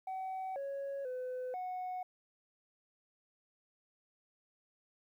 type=tone with pitch steps; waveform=sine; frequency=757 / 554 / 506 / 735 Hz; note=F#5 / C#5 / B4 / F#5; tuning=+39 / -1 / +42 / -12 cents; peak=-35 dBFS; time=0.07-2.03 s; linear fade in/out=5 ms; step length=490 ms; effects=tanh soft clip ceiling -36 dBFS + 12-bit